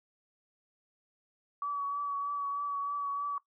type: tone with vibrato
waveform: sine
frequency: 1139 Hz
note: C#6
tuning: 47 cents sharp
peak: -31 dBFS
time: 1.62-3.38 s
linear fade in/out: 2 ms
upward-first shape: triangle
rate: 3.2 Hz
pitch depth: 26 cents each way
effects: noise-tail reverb RT60 0.1 s tail -18 dB re dry